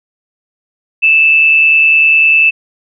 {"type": "tone with amplitude modulation", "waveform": "sine", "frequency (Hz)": 2637, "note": "E7", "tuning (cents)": 0, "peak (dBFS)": -3, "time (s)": [1.02, 2.51], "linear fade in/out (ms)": 20, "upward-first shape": "sine", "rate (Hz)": 150, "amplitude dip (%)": 40, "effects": []}